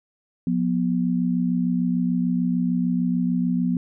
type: tone pair together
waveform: sine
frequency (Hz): 178.09 / 244.8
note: F3 / B3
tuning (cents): +34 / -15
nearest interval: tritone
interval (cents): 551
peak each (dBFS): -22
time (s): 0.47-3.77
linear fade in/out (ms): 2
effects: none